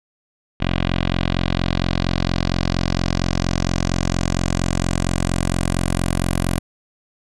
10% pulse tone with low-pass filter sweep, 44.32 Hz, F1, 26 cents sharp, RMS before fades -20 dBFS, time 0.6-6.59 s, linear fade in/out 10 ms, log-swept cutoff 3100 to 11000 Hz, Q 2.3, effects none

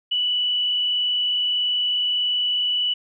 sine tone with frequency modulation, 2960 Hz, F#7, in tune, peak -19 dBFS, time 0.11-2.94 s, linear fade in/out 10 ms, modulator 38.4 Hz, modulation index 0.91, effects none

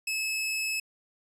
sawtooth tone, 2593 Hz, E7, 29 cents flat, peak -25 dBFS, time 0.07-0.8 s, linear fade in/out 5 ms, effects resampled to 32000 Hz

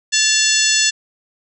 harmonic tone with a mistuned harmonic, 870 Hz, A5, 20 cents flat, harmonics 2 / 3 / 4 / 5 / 6 / 7 / 8 / 9, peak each -21 / -21 / -21 / -21 / -21 / -21 / -21 / -21 dBFS, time 0.12-0.91 s, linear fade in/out 20 ms, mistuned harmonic 3, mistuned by +86 cents, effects none

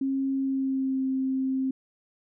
sine tone with pitch glide, 270 to 264 Hz, C#4 to C4, -45 to +16 cents, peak -24 dBFS, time 0.01-1.71 s, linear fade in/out 5 ms, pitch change -39 cents, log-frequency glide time 0.33-1.05 s, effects none

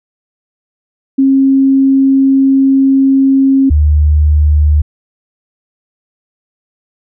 sine tone pair in turn, 270 / 75.09 Hz, C#4 / D2, -45 / +39 cents, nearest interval octave + minor seventh, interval 2216 cents, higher first, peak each -5 dBFS, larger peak neither, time 1.18-3.7 / 3.7-4.82 s, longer first, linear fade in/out 10 ms, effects none

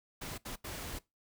pink noise bursts at uneven times, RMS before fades -42 dBFS, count 3, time 0.21-0.38 / 0.45-0.56 / 0.64-0.99 s, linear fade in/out 10 ms, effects noise-tail reverb RT60 0.2 s tail -20 dB re dry

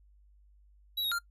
square tone with pitch steps, 3895 / 3772 / 1392 Hz, B7 / A#7 / F6, -25 / +20 / -6 cents, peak -30 dBFS, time 0.97-1.189 s, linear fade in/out 10 ms, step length 73 ms, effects noise-tail reverb RT60 0.1 s tail -21 dB re dry + added 50 Hz sine -58 dBFS peak until 1.3 s

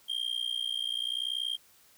triangle tone with amplitude modulation, 3200 Hz, G7, 35 cents sharp, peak -25 dBFS, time 0.08-1.57 s, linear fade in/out 20 ms, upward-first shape sine, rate 60.7 Hz, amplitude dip 95%, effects white hiss -61 dBFS RMS until 1.97 s

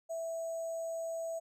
sine tone with sample-and-hold, 659.3 Hz, E5, in tune, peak -35 dBFS, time 0.09-1.4 s, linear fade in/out 20 ms, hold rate 7350 Hz, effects low-pass 12000 Hz 12 dB/octave

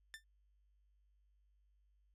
sawtooth tone with exponential decay, 1781 Hz, A6, 21 cents sharp, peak -40 dBFS, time 0.14-0.24 s, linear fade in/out 0 ms, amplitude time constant 20 ms, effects added 50 Hz sine -70 dBFS peak until 2.14 s + low-pass 11000 Hz 12 dB/octave

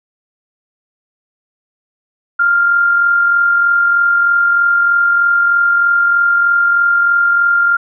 sine tone with amplitude modulation, 1396.9 Hz, F6, in tune, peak -7 dBFS, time 2.39-7.77 s, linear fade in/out 10 ms, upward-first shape sine, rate 43.2 Hz, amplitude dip 35%, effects none

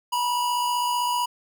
square tone pair together, 920.4 / 976 Hz, A#5 / B5, -22 / -21 cents, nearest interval minor second, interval 101 cents, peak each -35 / -23 dBFS, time 0.12-1.26 s, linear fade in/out 10 ms, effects none

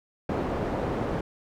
white low-pass noise, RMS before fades -29 dBFS, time 0.29-1.21 s, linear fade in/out 5 ms, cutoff 580 Hz, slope 12 dB/octave, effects none

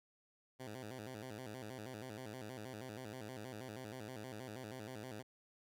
10% pulse tone with vibrato, 117.2 Hz, A#2, 10 cents sharp, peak -38 dBFS, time 0.59-5.23 s, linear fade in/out 20 ms, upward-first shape square, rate 6.3 Hz, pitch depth 170 cents each way, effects none

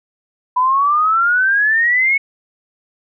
sine exponential sweep, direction up, 987.8 to 2220 Hz, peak -11 dBFS, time 0.56-2.18 s, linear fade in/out 10 ms, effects none

